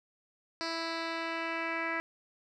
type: tone with low-pass filter sweep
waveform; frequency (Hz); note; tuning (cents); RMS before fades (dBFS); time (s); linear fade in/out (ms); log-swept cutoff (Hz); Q
10% pulse; 329.6; E4; 0; -35; 0.61-2; 0; 4800 to 2100; 3.2
effects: none